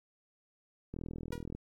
click train, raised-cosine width 3 ms, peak -28 dBFS, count 26, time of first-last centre 0.94-1.55 s, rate 41 Hz
sawtooth tone with exponential decay, 480 Hz, B4, 49 cents flat, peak -34 dBFS, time 1.32-1.45 s, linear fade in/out 5 ms, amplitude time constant 28 ms
effects AAC 64 kbps

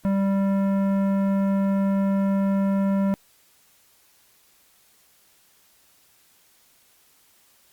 sine tone with tanh clipping, 196 Hz, G3, in tune, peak -21 dBFS, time 0.05-3.14 s, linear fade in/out 0 ms, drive 14 dB, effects white hiss -59 dBFS RMS until 7.72 s + Opus 48 kbps

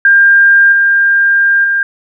sine tone with level steps, 1600 Hz, G6, 35 cents sharp, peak -3 / -6 / -9 dBFS, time 0.05-1.83 s, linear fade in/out 2 ms, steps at 0.72 / 1.64 s, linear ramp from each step 5 ms, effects none

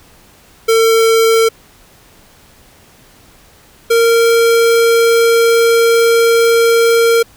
square tone pair in turn, 451.5 / 462.1 Hz, A4 / A#4, +45 / -15 cents, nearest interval unison, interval 40 cents, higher second, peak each -8 dBFS, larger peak neither, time 0.68-1.49 / 3.9-7.23 s, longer second, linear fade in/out 10 ms, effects pink hiss -45 dBFS RMS until 7.36 s

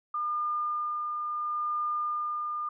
sine tone with tremolo, 1208 Hz, D6, 48 cents sharp, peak -27 dBFS, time 0.14-2.69 s, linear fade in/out 5 ms, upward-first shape sine, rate 0.73 Hz, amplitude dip 30%, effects none

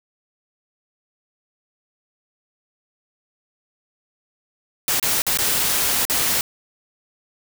white noise with dropouts, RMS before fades -20 dBFS, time 4.88-6.41 s, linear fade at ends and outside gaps 1 ms, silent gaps 4.998-5.027 / 5.22-5.266 / 5.373-5.387 / 6.052-6.098 s, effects none

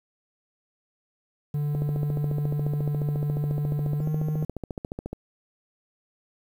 triangle tone with pitch glide, 146.83 to 153.6 Hz, D3 to D#3, 0 to -22 cents, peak -22 dBFS, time 1.54-4.45 s, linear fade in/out 5 ms, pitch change +78 cents, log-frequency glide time 3.98-4.06 s
click train, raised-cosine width 2 ms, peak -19 dBFS, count 49, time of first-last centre 1.75-5.13 s, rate 14.2 Hz
effects 9-bit

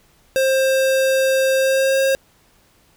square tone with pitch glide, 530 to 537.7 Hz, C5 to C5, +22 to +47 cents, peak -15 dBFS, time 0.36-2.15 s, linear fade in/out 0 ms, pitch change +25 cents, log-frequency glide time 1.57-1.99 s, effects pink hiss -56 dBFS RMS until 2.96 s

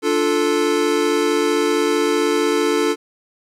square chord, D minor, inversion none, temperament equal, 293.7 / 349.2 / 440 Hz, D4 / F4 / A4, 0 / 0 / 0 cents, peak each -22 / -22 / -19 dBFS, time 0.02-2.96 s, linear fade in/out 50 ms, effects low-pass 10000 Hz 12 dB/octave + 9-bit

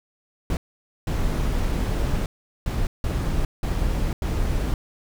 brown noise bursts at uneven times, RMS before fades -23 dBFS, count 6, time 0.5-0.57 / 1.07-2.26 / 2.66-2.87 / 3.04-3.45 / 3.63-4.13 / 4.22-4.74 s, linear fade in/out 2 ms, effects none

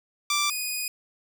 10% pulse tone pair in turn, 1174.7 / 2479 Hz, D6 / D#7, 0 / -7 cents, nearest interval octave + minor second, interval 1293 cents, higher second, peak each -14 / -19 dBFS, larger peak first, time 0.3-0.5 / 0.5-0.88 s, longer second, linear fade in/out 2 ms, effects none

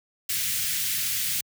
white band-stop noise, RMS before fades -27 dBFS, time 0.29-1.41 s, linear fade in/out 5 ms, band 170 to 1800 Hz, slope 24 dB/octave, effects high-pass 80 Hz 12 dB/octave

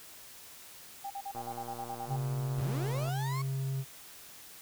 sine tone bursts, 795 Hz, G5, 24 cents sharp, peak -36 dBFS, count 11, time 1.04-2.165 s, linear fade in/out 10 ms, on 65 ms, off 41 ms
click train, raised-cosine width 1 ms, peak -31 dBFS, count 208, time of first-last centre 1.35-3.089 s, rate 119 Hz
triangle tone, 134.5 Hz, C3, 48 cents sharp, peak -29 dBFS, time 2.07-3.85 s, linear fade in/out 50 ms
35% pulse linear sweep, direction up, 52 to 1117 Hz, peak -36 dBFS, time 2.58-3.42 s, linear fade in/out 5 ms
effects white hiss -51 dBFS RMS until 4.61 s

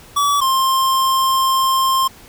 square tone pair in turn, 1144 / 1057 Hz, D6 / C6, -46 / +17 cents, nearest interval minor second, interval 137 cents, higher first, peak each -14 dBFS, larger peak neither, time 0.16-0.41 / 0.41-2.08 s, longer second, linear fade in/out 10 ms, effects pink hiss -43 dBFS RMS until 2.28 s

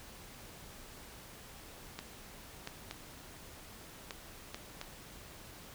clicks, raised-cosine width 0.2 ms, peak -23 dBFS, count 6, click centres 1.99 / 2.674 / 2.911 / 4.108 / 4.545 / 4.814 s, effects pink hiss -52 dBFS RMS until 5.74 s

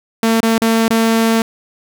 sawtooth tone with dropouts, 225.9 Hz, A3, 46 cents sharp, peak -7 dBFS, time 0.23-1.42 s, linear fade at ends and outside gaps 2 ms, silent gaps 0.405-0.43 / 0.581-0.618 / 0.881-0.905 s, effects none

